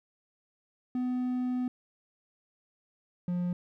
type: tone pair in turn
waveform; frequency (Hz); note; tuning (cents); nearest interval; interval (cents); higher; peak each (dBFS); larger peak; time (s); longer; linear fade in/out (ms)
triangle; 250.7 / 177.27; B3 / F3; +26 / +26; tritone; 600; first; -26; neither; 0.95-1.68 / 3.28-3.53; first; 2
effects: none